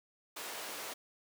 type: high-pass noise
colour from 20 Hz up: pink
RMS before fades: -43 dBFS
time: 0.36-0.94 s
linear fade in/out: 10 ms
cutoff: 490 Hz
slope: 12 dB/octave
effects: none